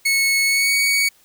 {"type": "tone with pitch glide", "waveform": "sawtooth", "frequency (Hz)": [2199, 2243], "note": ["C#7", "C#7"], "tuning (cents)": [-14, 20], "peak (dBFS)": -12, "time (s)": [0.05, 1.09], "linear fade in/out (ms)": 10, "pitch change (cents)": 34, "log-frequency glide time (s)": [0.45, 0.76], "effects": ["white hiss -55 dBFS RMS until 1.24 s"]}